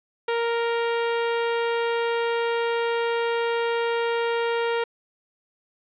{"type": "tone", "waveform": "sawtooth", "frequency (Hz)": 466.2, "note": "A#4", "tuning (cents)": 0, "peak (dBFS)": -18, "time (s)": [0.28, 4.84], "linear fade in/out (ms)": 5, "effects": ["resampled to 8000 Hz", "9-bit"]}